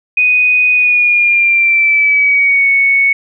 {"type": "tone with pitch glide", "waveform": "sine", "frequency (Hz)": [2489, 2217], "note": ["D#7", "C#7"], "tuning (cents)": [0, 0], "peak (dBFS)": -7, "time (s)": [0.17, 3.13], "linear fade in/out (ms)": 5, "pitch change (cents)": -200, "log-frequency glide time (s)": [0.72, 2.69], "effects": []}